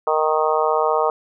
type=harmonic tone; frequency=155.56 Hz; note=D#3; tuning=in tune; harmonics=3 / 4 / 5 / 6 / 7 / 8; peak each=-21 / -22 / -23 / -24 / -24 / -25 dBFS; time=0.07-1.1 s; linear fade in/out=2 ms; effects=none